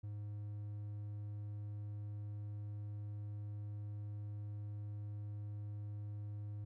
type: tone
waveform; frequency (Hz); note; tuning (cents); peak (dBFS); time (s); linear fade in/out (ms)
triangle; 103.83; G#2; 0; -40; 0.03-6.65; 10
effects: none